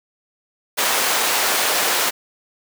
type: high-pass noise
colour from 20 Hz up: pink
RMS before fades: -19 dBFS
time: 0.77-2.11 s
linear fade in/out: 20 ms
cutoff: 600 Hz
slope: 12 dB/octave
effects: none